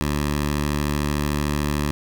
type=tone with notch filter; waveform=10% pulse; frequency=73.42 Hz; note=D2; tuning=in tune; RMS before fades=-23 dBFS; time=0.01-1.91 s; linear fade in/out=0 ms; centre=460 Hz; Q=2; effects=none